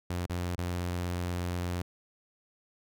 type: tone with dropouts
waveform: sawtooth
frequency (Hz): 88.4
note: F2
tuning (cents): +22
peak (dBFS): -27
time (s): 0.1-1.82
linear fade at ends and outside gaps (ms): 5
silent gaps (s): 0.263-0.296 / 0.557-0.58
effects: none